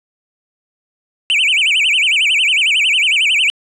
triangle tone with vibrato, 2637 Hz, E7, in tune, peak -9 dBFS, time 1.3-3.5 s, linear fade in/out 0 ms, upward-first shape sine, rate 11 Hz, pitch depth 280 cents each way, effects resampled to 24000 Hz

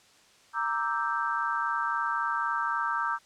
sine chord, E half-diminished seventh, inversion second, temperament equal, 932.3 / 1174.7 / 1318.5 / 1568 Hz, Bb5 / D6 / E6 / G6, 0 / 0 / 0 / 0 cents, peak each -32 dBFS, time 0.53-3.19 s, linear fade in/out 50 ms, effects white hiss -59 dBFS RMS until 3.25 s + low-pass 7000 Hz 12 dB/octave

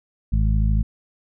harmonic tone, 53.1 Hz, G#1, 39 cents sharp, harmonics 1 / 2 / 3 / 4, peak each -17 / -23 / -27 / -29 dBFS, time 0.32-0.83 s, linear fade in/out 10 ms, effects none

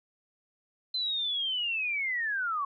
sine linear sweep, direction down, 4079 to 1088 Hz, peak -28 dBFS, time 0.94-2.65 s, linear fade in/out 5 ms, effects none

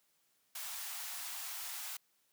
white high-pass noise, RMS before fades -43 dBFS, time 0.55-1.97 s, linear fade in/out 5 ms, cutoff 680 Hz, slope 48 dB/octave, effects white hiss -75 dBFS RMS until 2.32 s + high-pass 100 Hz 12 dB/octave

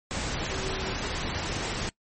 sine tone in noise, 381 Hz, G4, 49 cents flat, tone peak -36 dBFS, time 0.51-0.93 s, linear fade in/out 0 ms, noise pink, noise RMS -31 dBFS, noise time 0.11-1.89 s, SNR -8 dB, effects noise-tail reverb RT60 0.1 s tail -22 dB re dry + MP3 32 kbps

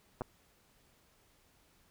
clicks, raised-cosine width 1 ms, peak -23 dBFS, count 2, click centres 0.21 / 0.218 s, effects pink hiss -68 dBFS RMS until 1.9 s

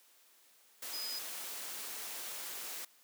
sine tone in noise, 4996 Hz, D#8, 6 cents sharp, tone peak -39 dBFS, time 0.93-1.19 s, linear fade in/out 5 ms, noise white, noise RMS -43 dBFS, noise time 0.82-2.85 s, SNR +1 dB, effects white hiss -65 dBFS RMS until 3.03 s + high-pass 300 Hz 12 dB/octave

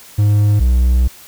triangle tone pair in turn, 103.83 / 61.95 Hz, G#2 / B1, 0 / +6 cents, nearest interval major sixth, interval 894 cents, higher first, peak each -7 / -7 dBFS, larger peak neither, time 0.18-0.6 / 0.6-1.08 s, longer second, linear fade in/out 10 ms, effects white hiss -40 dBFS RMS until 1.27 s

